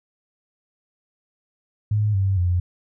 sine tone with pitch steps, 105.6 / 96.84 / 88.8 Hz, G#2 / G2 / F2, +29 / -21 / +29 cents, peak -17 dBFS, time 1.91-2.6 s, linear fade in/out 5 ms, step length 230 ms, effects none

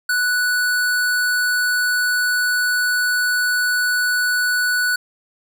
square tone, 1480 Hz, F#6, in tune, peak -17 dBFS, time 0.09-4.96 s, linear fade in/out 5 ms, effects none

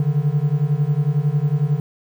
triangle beating tone pair, 141.4 / 152.4 Hz, C#3 / D#3, +35 / -36 cents, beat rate 11 Hz, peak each -17 dBFS, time 0-1.8 s, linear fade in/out 2 ms, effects 8-bit

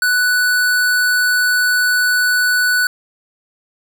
square tone, 1485 Hz, F#6, 6 cents sharp, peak -13 dBFS, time 0.02-2.87 s, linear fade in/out 2 ms, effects none

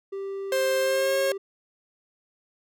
triangle tone, 392 Hz, G4, in tune, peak -28 dBFS, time 0.12-1.38 s, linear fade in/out 10 ms
45% pulse tone with pitch glide, 527 to 542.8 Hz, C5 to C#5, +12 to -36 cents, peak -22 dBFS, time 0.52-1.32 s, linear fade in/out 2 ms, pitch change +52 cents, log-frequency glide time 0.8-1.17 s
effects none

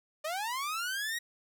sawtooth linear sweep, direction up, 592 to 1913 Hz, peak -29 dBFS, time 0.24-1.19 s, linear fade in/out 10 ms, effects none

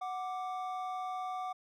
triangle tone pair together, 740 / 1174.7 Hz, F#5 / D6, 0 / 0 cents, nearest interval minor sixth, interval 800 cents, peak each -35 / -39 dBFS, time 0.01-1.53 s, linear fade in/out 10 ms, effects none

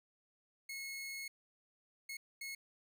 sawtooth tone bursts at uneven times, 2177 Hz, C#7, 32 cents flat, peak -39 dBFS, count 3, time 0.69-1.28 / 2.09-2.17 / 2.41-2.55 s, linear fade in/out 5 ms, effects none

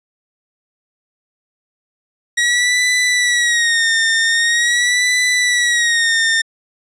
sawtooth tone with vibrato, 1900 Hz, A#6, 33 cents sharp, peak -9 dBFS, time 2.37-6.42 s, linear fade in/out 10 ms, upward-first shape sine, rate 0.44 Hz, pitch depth 80 cents each way, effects resampled to 22050 Hz

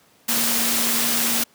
sine tone in noise, 232.8 Hz, A#3, 2 cents flat, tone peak -29 dBFS, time 0.28-1.44 s, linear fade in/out 10 ms, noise white, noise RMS -21 dBFS, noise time 0.28-1.44 s, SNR -11 dB, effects pink hiss -56 dBFS RMS until 1.54 s + high-pass 150 Hz 12 dB/octave

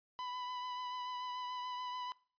45% pulse tone with vibrato, 996 Hz, B5, 14 cents sharp, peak -40 dBFS, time 0.19-2.12 s, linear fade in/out 0 ms, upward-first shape triangle, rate 6.9 Hz, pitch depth 22 cents each way, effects noise-tail reverb RT60 0.4 s tail -21 dB re dry + resampled to 11025 Hz

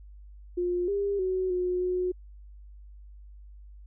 sine tone with pitch steps, 354.8 / 401.6 / 372.7 / 361.3 / 363.7 Hz, F4 / G4 / F#4 / F#4 / F#4, +27 / +42 / +13 / -41 / -30 cents, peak -25 dBFS, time 0.57-2.12 s, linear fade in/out 10 ms, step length 310 ms, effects added 50 Hz sine -45 dBFS peak until 3.86 s

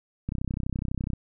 click train, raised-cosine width 5 ms, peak -17 dBFS, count 28, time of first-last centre 0.29-1.134 s, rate 32 Hz, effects none

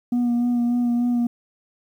sine tone with vibrato, 240.9 Hz, B3, 43 cents flat, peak -15 dBFS, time 0.12-1.27 s, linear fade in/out 5 ms, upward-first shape sine, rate 3.4 Hz, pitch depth 20 cents each way, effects tanh soft clip ceiling -17 dBFS + 9-bit

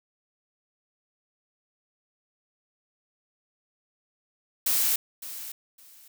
blue noise with echo, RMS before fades -24 dBFS, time 4.66-4.96 s, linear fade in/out 5 ms, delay 560 ms, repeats 2, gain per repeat -14 dB, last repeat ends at 6.08 s, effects none

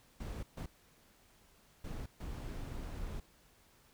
brown noise bursts at uneven times, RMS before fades -42 dBFS, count 4, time 0.2-0.43 / 0.57-0.66 / 1.84-2.06 / 2.2-3.2 s, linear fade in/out 5 ms, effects pink hiss -66 dBFS RMS until 3.93 s

